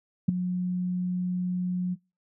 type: tone with ADSR envelope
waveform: sine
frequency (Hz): 180.6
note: F#3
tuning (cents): -42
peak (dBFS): -13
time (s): 0.28-1.96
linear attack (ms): 10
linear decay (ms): 6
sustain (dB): -12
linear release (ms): 31
effects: noise-tail reverb RT60 0.3 s tail -26 dB re dry + tanh soft clip ceiling -9 dBFS